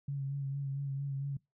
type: tone with vibrato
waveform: sine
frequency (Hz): 138.59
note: C#3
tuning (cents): 0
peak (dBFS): -33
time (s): 0.08-1.37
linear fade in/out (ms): 5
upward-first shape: sine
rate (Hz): 4.4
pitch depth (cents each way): 31
effects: noise-tail reverb RT60 0.2 s tail -23 dB re dry